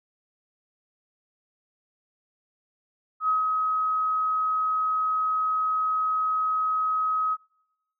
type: tone with ADSR envelope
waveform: sine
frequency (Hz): 1270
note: D#6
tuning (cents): +35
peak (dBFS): -19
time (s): 3.2-7.37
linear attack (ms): 85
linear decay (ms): 140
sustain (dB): -3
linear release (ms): 41
effects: noise-tail reverb RT60 1.0 s tail -26 dB re dry